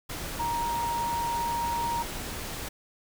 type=tone in noise; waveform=sine; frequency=938 Hz; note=A#5; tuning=11 cents sharp; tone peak=-27 dBFS; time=0.39-2.03 s; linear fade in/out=10 ms; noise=pink; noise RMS=-36 dBFS; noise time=0.09-2.69 s; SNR=+6 dB; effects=none